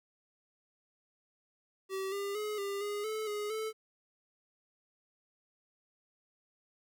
square tone with pitch steps, 384.2 / 400.2 / 423 / 399.2 / 412 / 434.7 / 416.6 / 437.6 Hz, G4 / G4 / G#4 / G4 / G#4 / A4 / G#4 / A4, -35 / +36 / +32 / +32 / -14 / -21 / +5 / -9 cents, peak -35 dBFS, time 1.89-3.73 s, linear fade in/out 50 ms, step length 230 ms, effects 12-bit

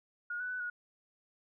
sine tone with pitch steps, 1436 / 1488 / 1496 / 1451 Hz, F6 / F#6 / F#6 / F#6, +48 / +9 / +19 / -34 cents, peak -35 dBFS, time 0.3-0.7 s, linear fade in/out 5 ms, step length 100 ms, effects none

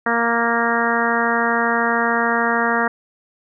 harmonic tone, 233.1 Hz, A#3, in tune, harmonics 1 / 2 / 3 / 4 / 5 / 6 / 7 / 8, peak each -24 / -24 / -24 / -24 / -24 / -24 / -24 / -24 dBFS, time 0.06-2.88 s, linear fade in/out 5 ms, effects none

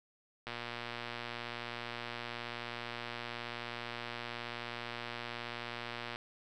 click train, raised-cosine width 0.3 ms, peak -24 dBFS, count 678, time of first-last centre 0.47-6.159 s, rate 119 Hz, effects none

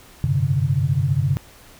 sine tone cluster, 94.9 / 105.3 / 131.4 / 146.2 Hz, F#2 / G#2 / C3 / D3, +44 / +24 / +8 / -7 cents, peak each -24 / -28 / -20 / -21 dBFS, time 0.24-1.37 s, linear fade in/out 0 ms, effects pink hiss -47 dBFS RMS until 1.79 s

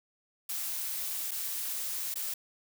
blue noise with dropouts, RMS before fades -35 dBFS, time 0.49-2.34 s, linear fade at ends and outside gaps 5 ms, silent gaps 1.31-1.315 / 2.142-2.156 s, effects none

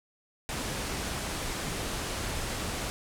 pink low-pass noise, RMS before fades -34 dBFS, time 0.49-2.9 s, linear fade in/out 0 ms, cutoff 11000 Hz, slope 24 dB/octave, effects none

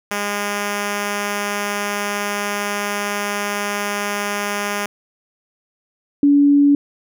5% pulse / sine tone pair in turn, 204.4 / 285.6 Hz, G#3 / D4, -27 / -48 cents, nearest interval tritone, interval 579 cents, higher second, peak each -9 dBFS, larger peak neither, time 0.11-4.86 / 6.23-6.75 s, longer first, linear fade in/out 2 ms, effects none

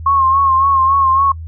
sine tone with vibrato, 1081 Hz, C#6, 44 cents flat, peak -9 dBFS, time 0.06-1.32 s, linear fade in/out 5 ms, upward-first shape sine, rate 3.6 Hz, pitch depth 48 cents each way, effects noise-tail reverb RT60 0.1 s tail -26 dB re dry + added 81 Hz sine -25 dBFS peak until 1.47 s

